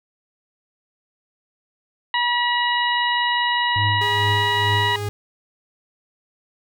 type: harmonic tone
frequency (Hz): 965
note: B5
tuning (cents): -40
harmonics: 1 / 2 / 3 / 4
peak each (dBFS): -21 / -22 / -25 / -28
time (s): 2.14-4.96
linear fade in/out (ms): 2
type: tone with tremolo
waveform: triangle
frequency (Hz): 103.83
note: G#2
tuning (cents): 0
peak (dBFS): -17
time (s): 3.76-5.09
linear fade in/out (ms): 0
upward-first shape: triangle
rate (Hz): 2.3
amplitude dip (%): 85
type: tone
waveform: sawtooth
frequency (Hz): 412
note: G#4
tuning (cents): -14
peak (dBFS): -24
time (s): 4.01-5.09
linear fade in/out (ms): 5
effects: none

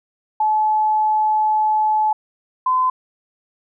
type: tone pair in turn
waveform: sine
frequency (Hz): 860 / 1022.7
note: A5 / C6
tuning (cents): -40 / -40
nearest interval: minor third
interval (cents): 300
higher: second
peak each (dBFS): -14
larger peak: neither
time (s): 0.4-2.13 / 2.66-2.9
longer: first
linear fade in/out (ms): 5
effects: none

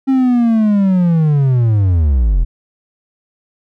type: linear sweep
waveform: triangle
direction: down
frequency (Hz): 270.5 to 37.46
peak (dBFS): -7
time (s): 0.07-2.45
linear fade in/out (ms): 20
effects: none

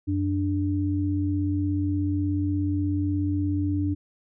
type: tone pair together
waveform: sine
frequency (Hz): 92.36 / 293.7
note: F#2 / D4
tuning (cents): -3 / 0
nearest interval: octave + minor sixth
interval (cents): 2003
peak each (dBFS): -25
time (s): 0.07-3.95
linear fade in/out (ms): 20
effects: none

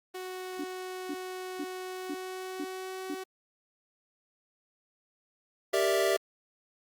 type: tone with pitch glide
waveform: sawtooth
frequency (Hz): 370 to 376.3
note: F#4 to F#4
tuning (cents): 0 to +29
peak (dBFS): -33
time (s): 0.14-3.24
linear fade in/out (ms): 10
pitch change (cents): +29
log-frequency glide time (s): 1.84-3.03
type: tone bursts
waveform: sine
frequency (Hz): 293.7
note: D4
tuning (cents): 0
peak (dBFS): -33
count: 6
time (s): 0.59-3.146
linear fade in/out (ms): 5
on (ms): 51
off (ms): 450
type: chord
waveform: square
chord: E half-diminished seventh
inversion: first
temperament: equal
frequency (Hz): 392 / 466.2 / 587.3 / 659.3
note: G4 / Bb4 / D5 / E5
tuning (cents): 0 / 0 / 0 / 0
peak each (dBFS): -29 / -34 / -32 / -30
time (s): 5.73-6.17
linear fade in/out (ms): 10
effects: Opus 32 kbps

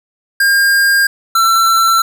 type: tone pair in turn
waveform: square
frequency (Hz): 1610 / 1345.3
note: G6 / E6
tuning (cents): +46 / +35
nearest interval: minor third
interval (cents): 311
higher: first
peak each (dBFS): -9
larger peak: neither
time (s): 0.4-1.07 / 1.35-2.02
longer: neither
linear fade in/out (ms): 5
effects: none

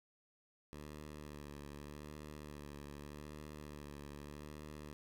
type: tone with vibrato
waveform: 10% pulse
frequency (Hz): 73.7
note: D2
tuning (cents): +7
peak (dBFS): -40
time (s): 0.73-4.93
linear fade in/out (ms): 0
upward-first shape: sine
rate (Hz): 0.83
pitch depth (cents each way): 39
effects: none

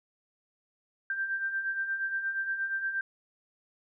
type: beating tone pair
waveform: sine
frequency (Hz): 1568 / 1576.5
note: G6 / G6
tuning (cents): 0 / +9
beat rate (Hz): 8.5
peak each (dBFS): -38 / -30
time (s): 1.1-3.01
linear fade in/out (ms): 2
effects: none

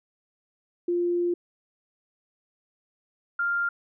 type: tone pair in turn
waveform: sine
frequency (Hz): 349.2 / 1396.8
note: F4 / F6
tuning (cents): 0 / 0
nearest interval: 2 octaves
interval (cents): 2400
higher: second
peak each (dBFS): -22 / -23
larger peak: first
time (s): 0.88-1.34 / 3.39-3.69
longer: first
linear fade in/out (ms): 5
effects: none

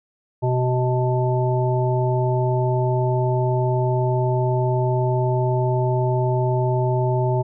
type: harmonic tone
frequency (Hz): 126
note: B2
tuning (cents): +35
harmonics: 1 / 3 / 5 / 7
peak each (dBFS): -19 / -24 / -26 / -27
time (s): 0.42-7.43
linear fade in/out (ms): 20
effects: none

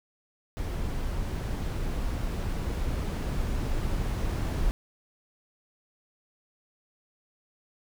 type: noise with level ramp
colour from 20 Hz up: brown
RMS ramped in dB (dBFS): -31 to -28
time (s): 0.57-4.71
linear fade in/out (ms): 0
effects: none

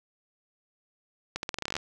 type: accelerating click train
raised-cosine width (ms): 0.2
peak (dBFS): -14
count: 13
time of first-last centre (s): 1.36-1.766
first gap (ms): 71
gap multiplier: 0.85
effects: none

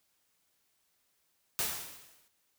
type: noise with exponential decay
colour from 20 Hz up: white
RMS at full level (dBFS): -30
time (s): 1.59-2.28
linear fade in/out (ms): 0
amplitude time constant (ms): 150
effects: white hiss -75 dBFS RMS until 2.58 s

